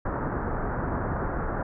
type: low-pass noise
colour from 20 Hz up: pink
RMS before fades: -29 dBFS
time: 0.05-1.63 s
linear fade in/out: 5 ms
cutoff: 1600 Hz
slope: 48 dB/octave
effects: none